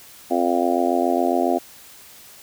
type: harmonic tone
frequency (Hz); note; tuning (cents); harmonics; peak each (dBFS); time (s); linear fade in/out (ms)
87.31; F2; 0; 3 / 4 / 5 / 6 / 7 / 8 / 9; -23 / -23 / -29 / -30 / -26 / -22 / -28; 0.3-1.59; 20
effects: white hiss -45 dBFS RMS until 2.42 s